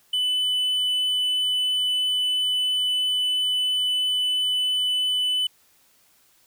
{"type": "tone", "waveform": "triangle", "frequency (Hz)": 2999, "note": "F#7", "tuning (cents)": 23, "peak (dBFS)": -19, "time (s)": [0.13, 5.47], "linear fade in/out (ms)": 5, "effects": ["white hiss -60 dBFS RMS until 6.46 s"]}